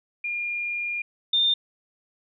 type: tone pair in turn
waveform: sine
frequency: 2413 / 3615 Hz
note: D7 / A7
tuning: +46 / +46 cents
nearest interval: perfect fifth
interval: 700 cents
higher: second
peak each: -26 / -18 dBFS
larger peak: second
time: 0.24-1.02 / 1.33-1.54 s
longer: first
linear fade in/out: 5 ms
effects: none